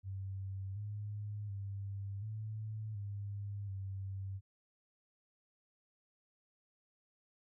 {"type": "tone with pitch steps", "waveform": "sine", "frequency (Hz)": [96.6, 104, 99.1, 108.3, 101.1, 96.9], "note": ["G2", "G#2", "G2", "A2", "G#2", "G2"], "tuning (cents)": [-25, 3, 19, -27, -46, -20], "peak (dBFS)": -39, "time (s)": [0.03, 4.41], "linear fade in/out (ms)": 50, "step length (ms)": 730, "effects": []}